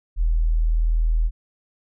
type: tone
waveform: sine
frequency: 40.41 Hz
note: E1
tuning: 34 cents flat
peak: -16 dBFS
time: 0.16-1.31 s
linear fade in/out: 50 ms
effects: none